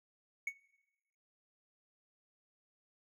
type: tone with exponential decay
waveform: triangle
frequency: 2217 Hz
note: C#7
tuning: in tune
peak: -29 dBFS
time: 0.47-0.55 s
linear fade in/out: 5 ms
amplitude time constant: 16 ms
effects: noise-tail reverb RT60 1.0 s tail -20 dB re dry